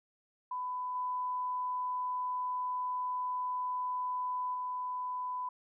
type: tone with level steps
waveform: sine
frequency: 1000 Hz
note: B5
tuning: 21 cents sharp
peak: -34 / -32 / -34 dBFS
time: 0.51-5.49 s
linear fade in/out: 5 ms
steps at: 0.95 / 4.54 s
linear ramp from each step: 5 ms
effects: none